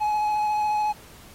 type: tone with vibrato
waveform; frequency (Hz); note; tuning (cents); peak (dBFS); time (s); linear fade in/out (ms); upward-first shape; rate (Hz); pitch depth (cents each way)
triangle; 845; G#5; +30; -19; 0-0.93; 20; square; 14; 10
effects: pink hiss -49 dBFS RMS until 1.34 s + AAC 48 kbps